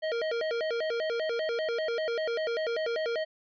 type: tone with vibrato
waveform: square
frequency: 542 Hz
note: C#5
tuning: 39 cents flat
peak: -29 dBFS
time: 0.02-3.25 s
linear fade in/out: 20 ms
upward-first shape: square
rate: 5.1 Hz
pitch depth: 260 cents each way
effects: resampled to 11025 Hz